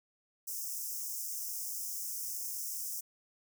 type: high-pass noise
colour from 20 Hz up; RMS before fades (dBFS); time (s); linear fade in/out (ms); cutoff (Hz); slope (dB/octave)
white; -39; 0.47-3.01; 10; 5200; 96
effects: none